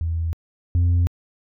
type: tone pair in turn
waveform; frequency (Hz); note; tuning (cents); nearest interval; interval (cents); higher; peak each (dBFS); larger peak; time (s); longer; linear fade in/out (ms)
sine; 82.41 / 87.15; E2 / F2; 0 / -3; minor second; 97; second; -20 / -12; second; 0.01-0.33 / 0.75-1.07; neither; 0
effects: tanh soft clip ceiling -14 dBFS